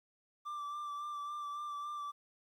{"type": "tone with vibrato", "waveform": "triangle", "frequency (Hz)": 1174.7, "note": "D6", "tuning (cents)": 0, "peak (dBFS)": -37, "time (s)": [0.45, 2.12], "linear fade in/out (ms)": 20, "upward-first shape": "sine", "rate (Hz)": 3.6, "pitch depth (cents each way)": 24, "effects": ["12-bit"]}